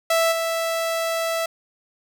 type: tone with level steps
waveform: sawtooth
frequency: 659.3 Hz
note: E5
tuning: in tune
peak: -13 / -18 dBFS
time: 0.1-1.46 s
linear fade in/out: 5 ms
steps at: 0.31 s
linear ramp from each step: 20 ms
effects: none